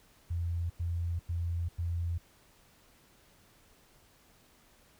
sine tone bursts, 85.4 Hz, F2, 38 cents flat, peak -30 dBFS, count 4, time 0.3-2.182 s, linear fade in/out 10 ms, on 400 ms, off 94 ms, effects pink hiss -63 dBFS RMS until 4.99 s

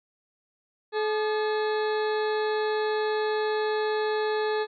harmonic tone with a mistuned harmonic, 428.7 Hz, A4, 45 cents flat, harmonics 1 / 2 / 3 / 4 / 5 / 6 / 8 / 9 / 10, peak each -25 / -32 / -38 / -35 / -48 / -44 / -45 / -44 / -43 dBFS, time 0.92-4.67 s, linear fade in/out 50 ms, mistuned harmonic 3, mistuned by -93 cents, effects none

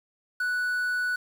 triangle tone with quantisation, 1480 Hz, F#6, in tune, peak -23 dBFS, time 0.4-1.16 s, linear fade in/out 5 ms, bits 8, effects none

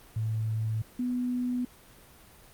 sine tone pair in turn, 110.3 / 247.6 Hz, A2 / B3, +5 / +5 cents, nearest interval octave + major second, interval 1400 cents, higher second, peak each -27 dBFS, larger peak neither, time 0.16-0.82 / 0.99-1.65 s, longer neither, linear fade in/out 5 ms, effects pink hiss -54 dBFS RMS until 2.53 s + Opus 32 kbps

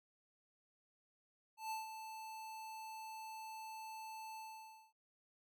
square tone with ADSR envelope, 880 Hz, A5, in tune, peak -40 dBFS, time 1.57-4.93 s, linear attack 140 ms, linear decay 150 ms, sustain -8 dB, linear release 560 ms, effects none

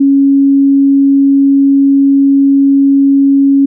sine tone, 276.4 Hz, C#4, 5 cents flat, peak -4 dBFS, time 0-3.66 s, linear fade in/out 10 ms, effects none

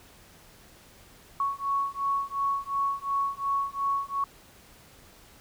sine beating tone pair, 1109 / 1111.8 Hz, C#6 / C#6, 0 / +5 cents, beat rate 2.8 Hz, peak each -29 dBFS, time 1.4-4.24 s, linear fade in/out 2 ms, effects pink hiss -54 dBFS RMS until 5.4 s

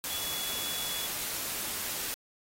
sine tone in noise, 3390 Hz, G#7, 35 cents sharp, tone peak -38 dBFS, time 0.1-1.06 s, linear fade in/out 0 ms, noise white, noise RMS -35 dBFS, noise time 0.04-2.14 s, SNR -6 dB, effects AAC 48 kbps

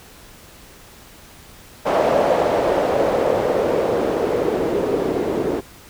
blue noise with low-pass filter sweep, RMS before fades -19 dBFS, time 1.85-5.61 s, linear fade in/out 20 ms, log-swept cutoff 630 to 380 Hz, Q 3, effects pink hiss -44 dBFS RMS until 5.89 s

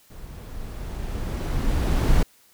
brown noise with level ramp, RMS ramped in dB -40 to -17 dBFS, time 0.1-2.23 s, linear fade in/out 5 ms, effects white hiss -57 dBFS RMS until 2.53 s

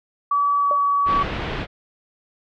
sine tone with pitch glide, 1145 to 1136.4 Hz, D6 to C#6, -44 to +43 cents, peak -16 dBFS, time 0.31-1.23 s, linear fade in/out 5 ms, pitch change -13 cents, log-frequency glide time 0.59-0.69 s
sine tone with exponential decay, 587.3 Hz, D5, in tune, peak -20 dBFS, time 0.71-0.82 s, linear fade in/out 1 ms, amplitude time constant 22 ms
pink low-pass noise, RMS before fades -27 dBFS, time 1.05-1.67 s, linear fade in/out 50 ms, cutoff 3300 Hz, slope 24 dB/octave
effects none

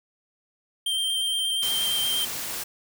square tone with vibrato, 3156 Hz, G7, 11 cents sharp, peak -24 dBFS, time 0.86-2.25 s, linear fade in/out 5 ms, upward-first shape sine, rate 8.5 Hz, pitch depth 14 cents each way
white noise, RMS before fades -32 dBFS, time 1.62-2.64 s, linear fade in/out 10 ms
effects none

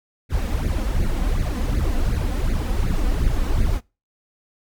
brown noise with flanger, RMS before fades -20 dBFS, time 0.29-3.81 s, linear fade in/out 50 ms, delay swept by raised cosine 0.45 to 4.05 ms, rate 2.7 Hz, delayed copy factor +0.8, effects noise-tail reverb RT60 0.3 s tail -25 dB re dry + MP3 96 kbps

